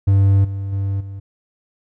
triangle tone with level steps, 98.2 Hz, G2, 4 cents sharp, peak -8 / -20 / -16 / -26 dBFS, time 0.07-1.2 s, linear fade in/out 10 ms, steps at 0.44 / 0.72 / 1 s, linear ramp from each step 10 ms, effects none

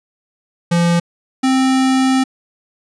square tone pair in turn, 171.5 / 262.4 Hz, F3 / C4, -31 / +5 cents, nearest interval perfect fifth, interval 736 cents, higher second, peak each -12 dBFS, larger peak neither, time 0.71-1 / 1.43-2.24 s, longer second, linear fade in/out 10 ms, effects resampled to 22050 Hz

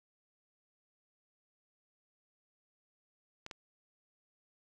clicks, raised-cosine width 0.2 ms, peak -26 dBFS, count 2, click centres 3.464 / 3.512 s, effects none

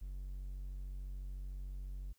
triangle tone, 46.89 Hz, F#1, 24 cents sharp, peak -39 dBFS, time 0.01-2.13 s, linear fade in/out 10 ms, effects white hiss -75 dBFS RMS until 2.18 s

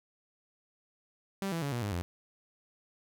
sawtooth tone with pitch steps, 195.5 / 166.31 / 141.47 / 120.34 / 102.37 / 87.09 Hz, G3 / E3 / C#3 / B2 / G#2 / F2, -4 / +16 / +36 / -44 / -24 / -4 cents, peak -28 dBFS, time 1.42-2.02 s, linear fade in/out 0 ms, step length 100 ms, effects none

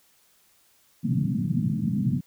pink band-pass noise, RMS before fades -25 dBFS, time 1.03-2.21 s, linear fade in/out 20 ms, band 120 to 240 Hz, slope 48 dB/octave, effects white hiss -62 dBFS RMS until 2.26 s

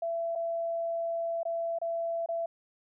sine tone with dropouts, 670 Hz, E5, 28 cents sharp, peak -29 dBFS, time 0.02-2.46 s, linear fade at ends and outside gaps 5 ms, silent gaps 0.353-0.357 / 1.432-1.452 / 1.787-1.815 / 2.261-2.287 s, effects none

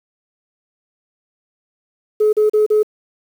sine tone bursts, 426.1 Hz, G#4, 44 cents sharp, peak -9 dBFS, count 4, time 2.2-2.831 s, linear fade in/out 10 ms, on 130 ms, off 37 ms, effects tanh soft clip ceiling -7 dBFS + 7-bit

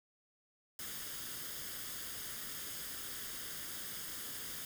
white noise with comb filter, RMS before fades -44 dBFS, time 0.79-4.65 s, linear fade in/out 2 ms, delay 0.6 ms, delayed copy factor +0.55, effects none

